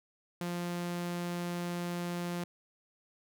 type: tone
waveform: sawtooth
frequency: 174.61 Hz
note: F3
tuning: in tune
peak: -30 dBFS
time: 0.41-2.44 s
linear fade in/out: 2 ms
effects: none